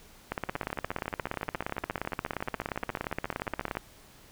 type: two click trains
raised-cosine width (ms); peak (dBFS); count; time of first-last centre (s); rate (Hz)
0.5; -20 / -15; 47 / 60; 0.49-3.752 / 0.32-3.77; 14.1 / 17.1
effects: pink hiss -55 dBFS RMS until 4.31 s